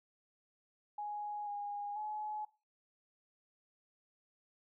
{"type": "tone with pitch steps", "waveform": "sine", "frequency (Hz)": [832, 819, 849], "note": ["G#5", "G#5", "G#5"], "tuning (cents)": [3, -24, 38], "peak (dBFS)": -38, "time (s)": [0.98, 2.45], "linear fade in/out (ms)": 5, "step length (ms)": 490, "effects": ["noise-tail reverb RT60 0.3 s tail -18 dB re dry"]}